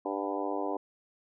harmonic tone with a mistuned harmonic, 99.2 Hz, G2, 21 cents sharp, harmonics 3 / 4 / 5 / 6 / 7 / 8 / 9 / 10, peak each -36 / -37 / -38 / -39 / -39 / -40 / -41 / -41 dBFS, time 0.05-0.77 s, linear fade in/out 5 ms, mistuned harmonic 7, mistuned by +43 cents, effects none

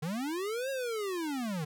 square linear two-way sweep, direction up then down, 144 to 550 to 144 Hz, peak -33 dBFS, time 0.02-1.65 s, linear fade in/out 10 ms, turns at 0.7 s, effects none

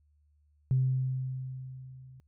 sine tone with level ramp, 130 Hz, C3, 11 cents flat, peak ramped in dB -21 to -49 dBFS, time 0.71-2.2 s, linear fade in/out 0 ms, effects tanh soft clip ceiling -17 dBFS + added 74 Hz sine -64 dBFS peak until 2.27 s

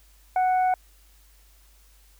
harmonic tone, 740 Hz, F#5, in tune, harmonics 1 / 2 / 3, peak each -19 / -35 / -39 dBFS, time 0.36-0.74 s, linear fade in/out 2 ms, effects added 50 Hz sine -54 dBFS peak until 2.19 s + white hiss -60 dBFS RMS until 2.19 s

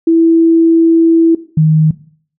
sine tone pair in turn, 329.6 / 156.32 Hz, E4 / D#3, 0 / +8 cents, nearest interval octave + minor second, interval 1292 cents, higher first, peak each -5 dBFS, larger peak neither, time 0.07-1.35 / 1.57-1.91 s, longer first, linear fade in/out 5 ms, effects noise-tail reverb RT60 0.5 s tail -17 dB re dry

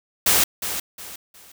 white noise with echo, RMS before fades -17 dBFS, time 0.26-0.44 s, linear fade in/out 5 ms, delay 360 ms, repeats 3, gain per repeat -10 dB, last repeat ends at 1.52 s, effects none

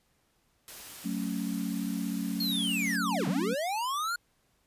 white noise, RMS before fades -45 dBFS, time 0.68-2.96 s, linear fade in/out 0 ms
sine chord, F# minor, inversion none, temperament just, 185 / 222 / 277.5 Hz, F#3 / A3 / C#4, 0 / +16 / +2 cents, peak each -34 / -34 / -35 dBFS, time 1.04-3.55 s, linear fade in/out 20 ms
square linear two-way sweep, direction down then up, 4359 to 136.6 to 1454 Hz, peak -30 dBFS, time 2.4-4.16 s, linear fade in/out 5 ms, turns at 3.28 s
effects pink hiss -71 dBFS RMS until 4.66 s + resampled to 32000 Hz

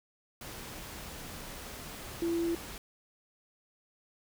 sine tone in noise, 337.2 Hz, E4, 39 cents sharp, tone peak -28 dBFS, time 2.22-2.55 s, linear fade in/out 2 ms, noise pink, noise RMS -44 dBFS, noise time 0.41-2.78 s, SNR +13 dB, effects none

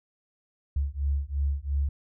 sine beating tone pair, 69 / 71.9 Hz, C#2 / D2, -7 / -36 cents, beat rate 2.9 Hz, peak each -28 dBFS, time 0.76-1.89 s, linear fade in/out 5 ms, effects none

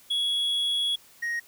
triangle tone pair in turn, 3351 / 1875.3 Hz, G#7 / A#6, +15 / +10 cents, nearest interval minor seventh, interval 1005 cents, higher first, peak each -22 / -25 dBFS, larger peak first, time 0.1-0.96 / 1.22-1.4 s, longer first, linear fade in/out 10 ms, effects white hiss -55 dBFS RMS until 1.47 s

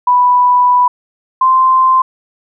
sine tone pair in turn, 988 / 1041.1 Hz, B5 / C6, 0 / -9 cents, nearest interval minor second, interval 91 cents, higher second, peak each -6 dBFS, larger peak neither, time 0.07-0.88 / 1.41-2.02 s, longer first, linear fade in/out 5 ms, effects none

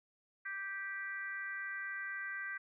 harmonic tone, 392 Hz, G4, in tune, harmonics 3 / 4 / 5 / 6, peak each -51 / -41 / -43 / -56 dBFS, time 0.45-2.58 s, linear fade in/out 10 ms, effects none

